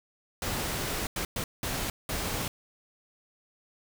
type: noise bursts at uneven times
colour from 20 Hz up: pink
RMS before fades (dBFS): -32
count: 5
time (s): 0.42-1.07 / 1.16-1.25 / 1.36-1.44 / 1.63-1.9 / 2.09-2.48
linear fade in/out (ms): 2
effects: none